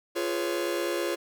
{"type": "chord", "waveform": "45% pulse", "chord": "C# dominant seventh", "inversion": "first", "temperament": "just", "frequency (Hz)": [346.5, 415.8, 498.9, 554.4], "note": ["E#4", "G#4", "B4", "C#5"], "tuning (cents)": [-14, 2, 17, 0], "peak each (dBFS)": [-30, -35, -36, -33], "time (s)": [0.15, 1.16], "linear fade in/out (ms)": 20, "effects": []}